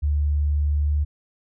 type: tone with pitch glide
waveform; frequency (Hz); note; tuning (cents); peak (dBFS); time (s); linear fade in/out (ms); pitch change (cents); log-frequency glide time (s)
sine; 73.42 to 73.89; D2 to D2; 0 to +11; -18; 0.02-1.05; 20; +11; 0.84-0.91
effects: none